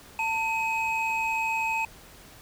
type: tone pair together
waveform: triangle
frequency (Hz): 896 / 2536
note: A5 / D#7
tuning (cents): +31 / +32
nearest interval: octave + tritone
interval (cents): 1801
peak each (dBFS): -26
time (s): 0.19-1.85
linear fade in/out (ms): 2
effects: pink hiss -50 dBFS RMS until 2.41 s